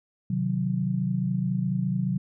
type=chord; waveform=sine; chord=C diminished; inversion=none; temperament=equal; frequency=130.81 / 155.56 / 185 Hz; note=C3 / Eb3 / Gb3; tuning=0 / 0 / 0 cents; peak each=-28 / -31 / -26 dBFS; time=0.3-2.18 s; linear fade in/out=5 ms; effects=none